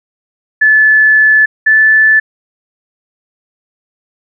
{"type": "tone pair in turn", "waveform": "sine", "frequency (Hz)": [1733, 1747.1], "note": ["A6", "A6"], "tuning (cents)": [-27, -13], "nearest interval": "unison", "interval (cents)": 14, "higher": "second", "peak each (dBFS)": -4, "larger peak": "neither", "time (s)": [[0.61, 1.46], [1.66, 2.2]], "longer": "first", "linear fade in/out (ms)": 10, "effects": []}